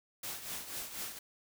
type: noise with tremolo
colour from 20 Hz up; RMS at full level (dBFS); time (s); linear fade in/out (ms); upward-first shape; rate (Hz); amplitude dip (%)
white; -39; 0.23-1.19; 5; triangle; 4.1; 70
effects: none